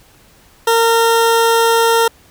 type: tone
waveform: 20% pulse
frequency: 459 Hz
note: A#4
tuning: 27 cents flat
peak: -5 dBFS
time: 0.67-2.08 s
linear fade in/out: 5 ms
effects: pink hiss -48 dBFS RMS until 2.3 s